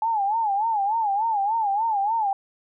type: tone with vibrato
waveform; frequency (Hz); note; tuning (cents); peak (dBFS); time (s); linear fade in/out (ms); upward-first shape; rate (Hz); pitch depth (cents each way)
sine; 850; G#5; +40; -20; 0.02-2.33; 2; sine; 3.4; 140
effects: none